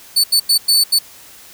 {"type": "tone bursts at uneven times", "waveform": "sawtooth", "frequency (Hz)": 4487, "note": "C#8", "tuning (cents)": 20, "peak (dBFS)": -7, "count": 5, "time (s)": [[0.16, 0.24], [0.32, 0.4], [0.49, 0.58], [0.68, 0.84], [0.92, 0.99]], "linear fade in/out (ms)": 10, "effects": ["white hiss -41 dBFS RMS until 1.53 s"]}